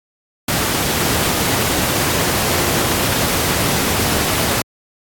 sine tone in noise, 349.2 Hz, F4, in tune, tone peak -26 dBFS, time 2.54-2.85 s, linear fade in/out 5 ms, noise pink, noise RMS -17 dBFS, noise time 0.48-4.62 s, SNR -12 dB, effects high-pass 80 Hz 12 dB/octave + AAC 64 kbps

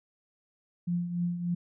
sine tone with tremolo, 174.4 Hz, F3, 2 cents flat, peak -25 dBFS, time 0.87-1.55 s, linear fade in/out 10 ms, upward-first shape triangle, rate 3.4 Hz, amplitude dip 65%, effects none

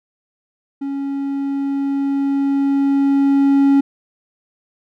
triangle tone with level ramp, 277.2 Hz, C#4, in tune, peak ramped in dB -19 to -7 dBFS, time 0.81-3.81 s, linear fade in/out 10 ms, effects none

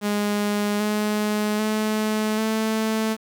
sawtooth tone with pitch steps, 206.6 / 210.9 / 215.4 / 219.9 Hz, G#3 / G#3 / A3 / A3, -9 / +27 / -37 / -1 cents, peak -17 dBFS, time 0.01-3.17 s, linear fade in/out 50 ms, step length 790 ms, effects 8-bit

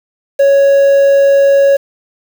triangle tone with quantisation, 555 Hz, C#5, 2 cents sharp, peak -3 dBFS, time 0.39-1.77 s, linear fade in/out 10 ms, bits 5, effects none

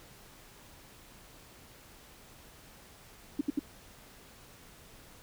sine tone bursts, 288.2 Hz, D4, 33 cents flat, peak -25 dBFS, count 3, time 3.39-3.593 s, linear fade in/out 5 ms, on 21 ms, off 70 ms, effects pink hiss -55 dBFS RMS until 5.22 s

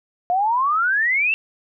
sine exponential sweep, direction up, 698.5 to 2729 Hz, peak -16 dBFS, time 0.3-1.34 s, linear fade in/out 0 ms, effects none

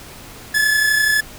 45% pulse tone pair together, 1715 / 1747 Hz, A6 / A6, -45 / -13 cents, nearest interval unison, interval 32 cents, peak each -14 / -23 dBFS, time 0.54-1.21 s, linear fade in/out 10 ms, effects pink hiss -38 dBFS RMS until 1.38 s

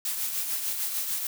blue noise with tremolo, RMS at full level -28 dBFS, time 0.05-1.27 s, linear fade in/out 2 ms, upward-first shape triangle, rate 6.7 Hz, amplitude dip 50%, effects none

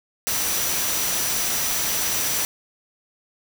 sine tone in noise, 5880 Hz, F#8, 12 cents flat, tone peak -29 dBFS, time 0.27-2.45 s, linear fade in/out 0 ms, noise white, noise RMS -24 dBFS, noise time 0.27-2.45 s, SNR -8 dB, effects none

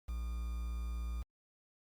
triangle tone with quantisation, 58.27 Hz, A#1, in tune, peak -34 dBFS, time 0.08-1.23 s, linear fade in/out 10 ms, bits 9, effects Opus 48 kbps

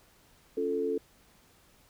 sine chord, Db augmented, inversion none, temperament equal, 277.2 / 349.2 / 440 Hz, Db4 / F4 / A4, 0 / 0 / 0 cents, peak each -35 / -35 / -29 dBFS, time 0.57-0.98 s, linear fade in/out 5 ms, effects pink hiss -62 dBFS RMS until 1.89 s

